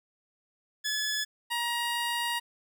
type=tone pair in turn; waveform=15% pulse; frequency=1712 / 947.1 Hz; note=A6 / A#5; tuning=-48 / +27 cents; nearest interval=minor seventh; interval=1025 cents; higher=first; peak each=-22 dBFS; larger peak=neither; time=0.84-1.25 / 1.5-2.4 s; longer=second; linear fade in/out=20 ms; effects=none